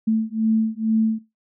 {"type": "beating tone pair", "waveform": "sine", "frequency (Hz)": [220, 222.2], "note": ["A3", "A3"], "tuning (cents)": [0, 17], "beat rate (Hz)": 2.2, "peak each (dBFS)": -21, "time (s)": [0.07, 1.19], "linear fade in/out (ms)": 10, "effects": ["noise-tail reverb RT60 0.2 s tail -17 dB re dry"]}